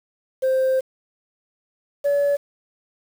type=tone pair in turn; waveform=sine; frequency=523.3 / 570.6 Hz; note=C5 / C#5; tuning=0 / +50 cents; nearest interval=minor second; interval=150 cents; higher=second; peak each=-14 dBFS; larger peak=neither; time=0.42-0.81 / 2.04-2.37 s; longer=first; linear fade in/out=20 ms; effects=tanh soft clip ceiling -15 dBFS + 7-bit